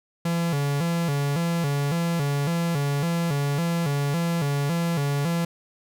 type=tone with vibrato; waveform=45% pulse; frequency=155.1 Hz; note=D#3; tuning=5 cents flat; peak=-22 dBFS; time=0.25-5.45 s; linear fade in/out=5 ms; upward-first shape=square; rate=1.8 Hz; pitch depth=150 cents each way; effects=none